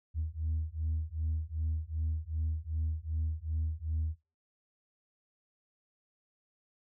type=beating tone pair; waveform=sine; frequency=77.78 / 80.38 Hz; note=D#2 / E2; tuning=0 / -43 cents; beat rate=2.6 Hz; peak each=-33 / -33 dBFS; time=0.14-4.16 s; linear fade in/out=50 ms; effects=noise-tail reverb RT60 0.3 s tail -24 dB re dry + tanh soft clip ceiling -26 dBFS